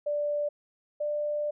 sine tone pair in turn, 587.3 / 593.1 Hz, D5 / D5, 0 / +17 cents, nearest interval unison, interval 17 cents, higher second, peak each -26 / -27 dBFS, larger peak first, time 0.06-0.49 / 1-1.51 s, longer second, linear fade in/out 10 ms, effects none

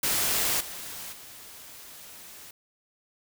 white noise with level steps, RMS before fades -26 / -39 / -46 dBFS, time 0.03-2.51 s, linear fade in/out 5 ms, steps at 0.6 / 1.12 s, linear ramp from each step 10 ms, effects none

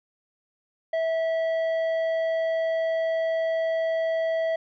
sine tone with tanh clipping, 652 Hz, E5, 19 cents flat, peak -24 dBFS, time 0.93-4.56 s, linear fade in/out 5 ms, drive 8 dB, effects none

